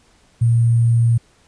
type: tone with sample-and-hold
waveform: sine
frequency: 116.7 Hz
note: A#2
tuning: 2 cents sharp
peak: -11 dBFS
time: 0.41-1.18 s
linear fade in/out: 10 ms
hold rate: 8820 Hz
effects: pink hiss -55 dBFS RMS until 1.47 s + resampled to 22050 Hz